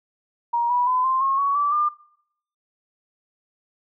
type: tone with pitch steps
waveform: sine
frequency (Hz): 945 / 977.8 / 1011.7 / 1046.7 / 1083 / 1120.6 / 1159.4 / 1199.6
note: A#5 / B5 / B5 / C6 / C#6 / C#6 / D6 / D6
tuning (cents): +23 / -18 / +41 / 0 / -41 / +18 / -23 / +36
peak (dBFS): -18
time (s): 0.53-1.89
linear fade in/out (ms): 10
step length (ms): 170
effects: noise-tail reverb RT60 0.7 s tail -22 dB re dry